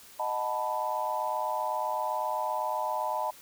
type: chord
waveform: sine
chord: B dominant seventh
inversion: first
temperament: equal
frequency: 622.3 / 740 / 880 / 987.8 Hz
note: D#5 / F#5 / A5 / B5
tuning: 0 / 0 / 0 / 0 cents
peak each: -34 / -37 / -32 / -33 dBFS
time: 0.19-3.31 s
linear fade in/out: 10 ms
effects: white hiss -52 dBFS RMS until 3.41 s